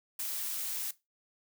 blue noise, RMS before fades -36 dBFS, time 0.19-0.91 s, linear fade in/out 5 ms, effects noise-tail reverb RT60 0.2 s tail -17 dB re dry

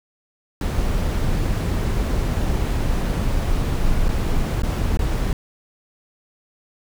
brown noise with dropouts, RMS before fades -20 dBFS, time 0.61-5.33 s, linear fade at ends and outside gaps 2 ms, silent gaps 4.085-4.089 / 4.621-4.633 / 4.972-4.991 s, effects none

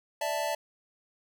square chord, D suspended second, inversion none, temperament equal, 587.3 / 659.3 / 880 Hz, D5 / E5 / A5, 0 / 0 / 0 cents, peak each -34 dBFS, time 0.21-0.55 s, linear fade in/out 5 ms, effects none

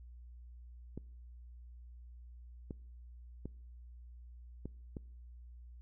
clicks, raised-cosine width 3 ms, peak -29 dBFS, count 5, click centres 0.976 / 2.708 / 3.456 / 4.656 / 4.968 s, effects noise-tail reverb RT60 0.7 s tail -25 dB re dry + added 60 Hz sine -50 dBFS peak until 5.81 s

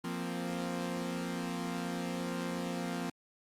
sawtooth chord, F suspended fourth, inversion none, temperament equal, 174.61 / 233.1 / 261.6 Hz, F3 / Bb3 / C4, 0 / 0 / 0 cents, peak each -34 / -36 / -36 dBFS, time 0.04-3.1 s, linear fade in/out 5 ms, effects low-pass 12000 Hz 12 dB/octave + Opus 32 kbps

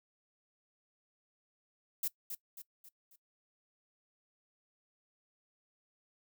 violet noise with echo, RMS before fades -34 dBFS, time 2.03-2.08 s, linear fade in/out 5 ms, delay 270 ms, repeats 4, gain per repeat -7 dB, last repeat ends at 3.16 s, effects noise-tail reverb RT60 0.1 s tail -20 dB re dry

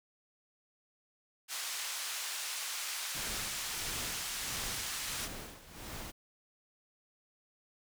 white band-pass noise, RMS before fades -39 dBFS, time 1.48-5.29 s, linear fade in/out 50 ms, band 1000 to 8600 Hz, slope 12 dB/octave
pink noise with tremolo, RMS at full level -43 dBFS, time 3.14-6.12 s, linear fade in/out 20 ms, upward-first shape sine, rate 1.5 Hz, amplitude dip 75%
effects none

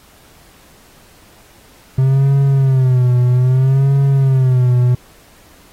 triangle tone with vibrato, 130.81 Hz, C3, in tune, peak -7 dBFS, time 1.98-4.95 s, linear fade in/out 5 ms, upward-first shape sine, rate 0.62 Hz, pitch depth 98 cents each way, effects pink hiss -47 dBFS RMS until 5.72 s + AAC 48 kbps

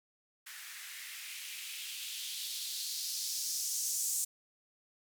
violet noise with band-pass filter sweep, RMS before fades -39 dBFS, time 0.46-4.25 s, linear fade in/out 10 ms, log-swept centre 1600 to 7400 Hz, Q 2.4, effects none

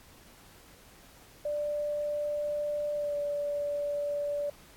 sine tone with pitch glide, 590 to 580.2 Hz, D5 to D5, +8 to -21 cents, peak -29 dBFS, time 1.45-4.5 s, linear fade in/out 5 ms, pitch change -29 cents, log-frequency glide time 2.94-3.16 s, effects pink hiss -56 dBFS RMS until 4.76 s + AAC 64 kbps

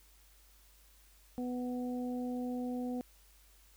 harmonic tone, 248 Hz, B3, 7 cents sharp, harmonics 1 / 2 / 3, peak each -35 / -43 / -47 dBFS, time 1.38-3.01 s, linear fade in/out 0 ms, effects added 50 Hz sine -62 dBFS peak until 3.76 s + white hiss -65 dBFS RMS until 3.76 s

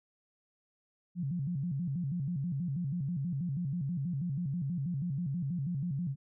sine tone with vibrato, 155.56 Hz, D#3, in tune, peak -31 dBFS, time 1.15-6.16 s, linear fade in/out 50 ms, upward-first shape square, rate 6.2 Hz, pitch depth 220 cents each way, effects none

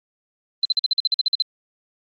sine tone bursts, 4070 Hz, C8, 49 cents flat, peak -15 dBFS, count 12, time 0.63-1.422 s, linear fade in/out 2 ms, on 22 ms, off 48 ms, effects Opus 32 kbps

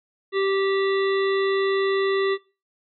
harmonic tone with a mistuned harmonic, 390 Hz, G4, 9 cents flat, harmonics 1 / 3 / 5 / 7 / 9 / 10, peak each -20 / -30 / -30 / -39 / -37 / -38 dBFS, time 0.32-2.38 s, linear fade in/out 50 ms, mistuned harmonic 10, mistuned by +24 cents, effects noise-tail reverb RT60 0.3 s tail -19 dB re dry

